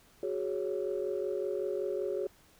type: chord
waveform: sine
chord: F# suspended second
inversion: none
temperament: equal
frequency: 370 / 415.3 / 554.4 Hz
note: F#4 / G#4 / C#5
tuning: 0 / 0 / 0 cents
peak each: -34 / -34 / -36 dBFS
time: 0.23-2.27 s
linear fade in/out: 2 ms
effects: tanh soft clip ceiling -23 dBFS + pink hiss -62 dBFS RMS until 2.59 s